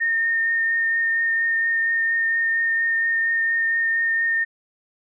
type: tone with vibrato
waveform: sine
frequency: 1828 Hz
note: A#6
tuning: 34 cents flat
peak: -18 dBFS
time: 0-4.45 s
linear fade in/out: 20 ms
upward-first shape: triangle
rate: 4.3 Hz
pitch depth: 12 cents each way
effects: none